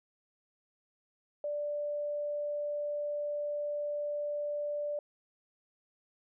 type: tone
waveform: sine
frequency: 587.3 Hz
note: D5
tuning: in tune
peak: -32 dBFS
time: 1.44-4.99 s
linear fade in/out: 2 ms
effects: none